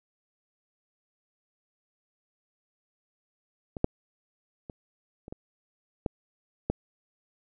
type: clicks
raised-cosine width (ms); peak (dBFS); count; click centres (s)
2; -22 / -8 / -26 / -29 / -24 / -14 / -12; 7; 3.768 / 3.844 / 4.698 / 5.281 / 5.325 / 6.062 / 6.7
effects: none